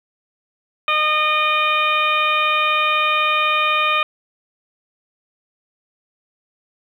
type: harmonic tone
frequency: 612 Hz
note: D#5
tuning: 29 cents flat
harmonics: 1 / 2 / 3 / 4 / 5 / 6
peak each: -27 / -18 / -29 / -19 / -26 / -27 dBFS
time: 0.88-4.03 s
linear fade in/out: 2 ms
effects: 8-bit